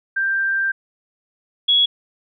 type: tone pair in turn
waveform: sine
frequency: 1578 / 3350 Hz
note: G6 / G#7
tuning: +11 / +14 cents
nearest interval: octave + minor second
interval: 1303 cents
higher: second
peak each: -17 / -12 dBFS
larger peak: second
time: 0.16-0.72 / 1.68-1.86 s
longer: first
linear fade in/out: 10 ms
effects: none